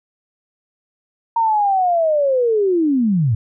sine linear sweep, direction down, 931 to 101 Hz, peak -13 dBFS, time 1.36-3.35 s, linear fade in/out 5 ms, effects none

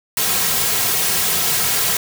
white noise with comb filter, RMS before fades -18 dBFS, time 0.17-1.97 s, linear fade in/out 2 ms, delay 3.4 ms, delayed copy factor -0.5, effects none

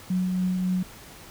sine tone with tremolo, 183.7 Hz, F#3, 12 cents flat, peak -21 dBFS, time 0.1-0.83 s, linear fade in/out 5 ms, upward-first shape triangle, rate 3.6 Hz, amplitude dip 30%, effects pink hiss -46 dBFS RMS until 1.3 s

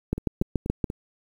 two click trains, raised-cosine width 3 ms, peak -18 / -10 dBFS, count 4 / 6, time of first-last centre 0.18-0.901 / 0.13-0.842 s, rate 4.16 / 7.02 Hz, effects 8-bit

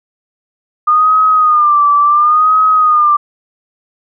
sine tone with vibrato, 1214 Hz, D#6, 43 cents flat, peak -6 dBFS, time 0.87-3.17 s, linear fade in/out 10 ms, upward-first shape sine, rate 0.71 Hz, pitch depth 78 cents each way, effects none

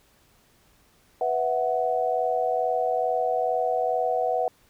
sine chord, B suspended fourth, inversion none, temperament just, 493.9 / 658.5 / 740.8 Hz, B4 / E5 / F#5, 0 / -2 / +2 cents, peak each -27 / -27 / -25 dBFS, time 1.21-4.48 s, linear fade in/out 2 ms, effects pink hiss -61 dBFS RMS until 4.69 s

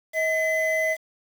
triangle tone pair together, 636.6 / 2024 Hz, D#5 / B6, +39 / +42 cents, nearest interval octave + minor sixth, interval 2003 cents, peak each -22 dBFS, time 0.13-0.97 s, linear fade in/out 50 ms, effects 7-bit

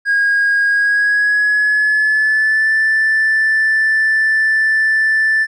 triangle tone with pitch glide, 1635 to 1762.5 Hz, G#6 to A6, -28 to +2 cents, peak -8 dBFS, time 0.05-5.47 s, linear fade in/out 50 ms, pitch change +130 cents, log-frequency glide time 0.67-2.71 s, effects tanh soft clip ceiling -7 dBFS + resampled to 24000 Hz

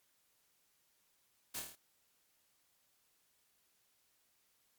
white noise with echo, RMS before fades -42 dBFS, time 1.54-1.6 s, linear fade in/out 10 ms, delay 26 ms, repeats 6, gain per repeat -3 dB, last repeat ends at 1.756 s, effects white hiss -75 dBFS RMS until 4.78 s + MP3 96 kbps

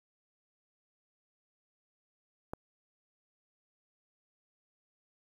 click, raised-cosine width 1 ms, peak -23 dBFS, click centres 2.535 s, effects 9-bit

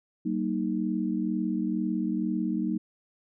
sine chord, Eb major, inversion first, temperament equal with one note detuned, 190.97 / 233.1 / 311.1 Hz, G3 / Bb3 / Eb4, -45 / 0 / 0 cents, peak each -30 dBFS, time 0.25-2.78 s, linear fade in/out 10 ms, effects none

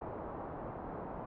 white low-pass noise, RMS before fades -43 dBFS, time 0.01-1.26 s, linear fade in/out 10 ms, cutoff 970 Hz, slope 24 dB/octave, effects none

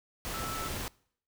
sine tone in noise, 1318.5 Hz, E6, in tune, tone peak -38 dBFS, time 0.34-0.68 s, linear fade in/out 0 ms, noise pink, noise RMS -37 dBFS, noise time 0.25-0.88 s, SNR -4 dB, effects noise-tail reverb RT60 0.6 s tail -24 dB re dry

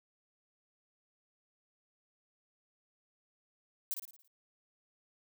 violet noise with echo, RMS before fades -35 dBFS, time 3.91-3.94 s, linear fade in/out 0 ms, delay 56 ms, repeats 6, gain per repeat -6 dB, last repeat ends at 4.276 s, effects none

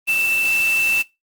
sine tone in noise, 2659 Hz, E7, 14 cents sharp, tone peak -15 dBFS, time 0.07-1.03 s, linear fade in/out 20 ms, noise white, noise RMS -29 dBFS, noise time 0.07-1.03 s, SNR +11 dB, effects noise-tail reverb RT60 0.2 s tail -20 dB re dry + Opus 24 kbps

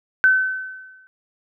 sine tone with exponential decay, 1524 Hz, G6, 49 cents flat, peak -9 dBFS, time 0.24-1.07 s, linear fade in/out 0 ms, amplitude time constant 180 ms, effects none

